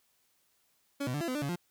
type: tone with pitch steps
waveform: 30% pulse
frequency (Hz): 281.7 / 125.8 / 146.9 / 337.5 / 254.7 / 297 / 140.6 / 175.3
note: C#4 / B2 / D3 / E4 / C4 / D4 / C#3 / F3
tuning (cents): +28 / +32 / +1 / +41 / -46 / +20 / +25 / +7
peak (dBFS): -29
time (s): 1-1.56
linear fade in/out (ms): 10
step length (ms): 70
effects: white hiss -72 dBFS RMS until 1.7 s